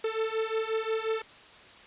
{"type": "beating tone pair", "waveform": "45% pulse", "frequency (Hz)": [440.6, 446.2], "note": ["A4", "A4"], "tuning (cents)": [2, 24], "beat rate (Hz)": 5.6, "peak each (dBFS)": -31, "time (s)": [0.04, 1.22], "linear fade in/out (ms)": 5, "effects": ["white hiss -51 dBFS RMS until 1.86 s", "resampled to 8000 Hz"]}